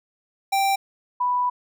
square / sine tone pair in turn, 784 / 987.8 Hz, G5 / B5, 0 / 0 cents, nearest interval major third, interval 400 cents, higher second, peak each -19 dBFS, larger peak neither, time 0.52-0.76 / 1.2-1.5 s, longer second, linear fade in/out 10 ms, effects none

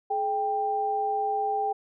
sine tone pair together, 425.3 / 790 Hz, G#4 / G5, +41 / +13 cents, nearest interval major seventh, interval 1072 cents, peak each -31 / -25 dBFS, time 0.1-1.73 s, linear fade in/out 10 ms, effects none

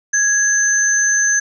sine tone pair together, 1664 / 6203 Hz, G#6 / G8, +3 / -19 cents, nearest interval octave + major seventh, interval 2278 cents, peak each -15 dBFS, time 0.13-1.4 s, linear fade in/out 10 ms, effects none

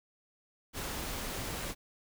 pink noise, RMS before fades -38 dBFS, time 0.73-1.75 s, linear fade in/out 50 ms, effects none

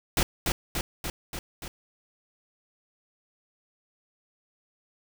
pink noise with echo, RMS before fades -23 dBFS, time 0.17-0.23 s, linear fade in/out 2 ms, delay 290 ms, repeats 5, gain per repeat -3 dB, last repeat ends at 1.68 s, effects none

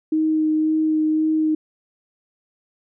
sine tone with vibrato, 312.2 Hz, D#4, 6 cents sharp, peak -16 dBFS, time 0.12-1.55 s, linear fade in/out 5 ms, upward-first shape sine, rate 1.9 Hz, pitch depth 11 cents each way, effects none

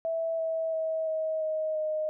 sine tone with pitch steps, 656 / 648.5 / 641 / 633.7 / 626.4 / 619.2 Hz, E5 / E5 / E5 / D#5 / D#5 / D#5, -9 / -28 / -49 / +32 / +11 / -9 cents, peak -27 dBFS, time 0.05-2.09 s, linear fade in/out 0 ms, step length 340 ms, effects none

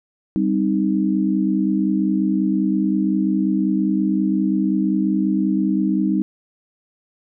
sine chord, C minor, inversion second, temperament equal, 196 / 261.6 / 311.1 Hz, G3 / C4 / Eb4, 0 / 0 / 0 cents, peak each -19 / -23 / -20 dBFS, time 0.36-6.22 s, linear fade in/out 0 ms, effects none

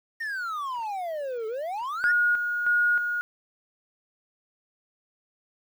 triangle exponential two-way sweep, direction down then up, 1864.7 to 428.5 to 1864.7 Hz, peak -27 dBFS, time 0.2-2.12 s, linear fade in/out 10 ms, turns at 1.47 s
sine tone with tremolo, 1440 Hz, F#6, 47 cents flat, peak -19 dBFS, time 2.04-3.21 s, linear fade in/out 0 ms, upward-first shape square, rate 1.6 Hz, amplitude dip 50%
effects 9-bit

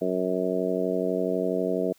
harmonic tone, 92.1 Hz, F#2, 7 cents flat, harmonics 2 / 3 / 4 / 5 / 6 / 7, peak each -32 / -31 / -30 / -29 / -33 / -30 dBFS, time 0.01-1.93 s, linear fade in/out 10 ms, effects white hiss -61 dBFS RMS until 1.98 s

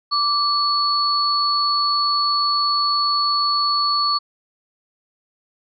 sine tone pair together, 1169 / 4414 Hz, D6 / C#8, -8 / -8 cents, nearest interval octave + major seventh, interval 2300 cents, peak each -19 dBFS, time 0.11-4.19 s, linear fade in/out 20 ms, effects none

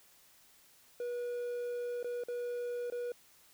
triangle tone with dropouts, 484.4 Hz, B4, 34 cents flat, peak -33 dBFS, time 1-3.12 s, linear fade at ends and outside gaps 2 ms, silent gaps 2.029-2.044 / 2.237-2.284 / 2.901-2.922 s, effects white hiss -63 dBFS RMS until 3.53 s

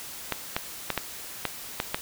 clicks, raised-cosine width 0.3 ms, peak -9 dBFS, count 7, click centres 0.323 / 0.565 / 0.903 / 0.977 / 1.453 / 1.801 / 1.945 s, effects white hiss -40 dBFS RMS until 2.01 s

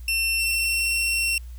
sawtooth tone with pitch glide, 2700 to 2719 Hz, E7 to F7, +41 to -47 cents, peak -18 dBFS, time 0.08-1.38 s, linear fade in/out 2 ms, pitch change +12 cents, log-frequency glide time 0.35-0.9 s, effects added 60 Hz sine -35 dBFS peak until 1.58 s + white hiss -57 dBFS RMS until 1.58 s

